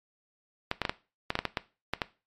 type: clicks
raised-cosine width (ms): 0.3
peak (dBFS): -11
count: 11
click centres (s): 0.714 / 0.817 / 0.852 / 0.895 / 1.304 / 1.354 / 1.39 / 1.453 / 1.572 / 1.936 / 2.018
effects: noise-tail reverb RT60 0.3 s tail -17 dB re dry + MP3 64 kbps